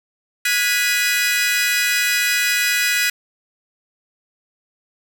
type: chord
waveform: sawtooth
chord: G# minor seventh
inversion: third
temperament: equal with one note detuned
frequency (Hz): 1452.9 / 1661.2 / 1975.5 / 2489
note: F#6 / G#6 / B6 / D#7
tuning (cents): -32 / 0 / 0 / 0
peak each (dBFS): -20 / -20 / -17 / -18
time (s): 0.45-3.1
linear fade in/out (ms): 5
effects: none